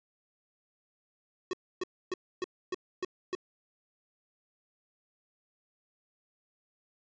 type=tone bursts; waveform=square; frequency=367.6 Hz; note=F#4; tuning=11 cents flat; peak=-31 dBFS; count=7; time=1.51-3.351 s; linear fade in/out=2 ms; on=23 ms; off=280 ms; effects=resampled to 16000 Hz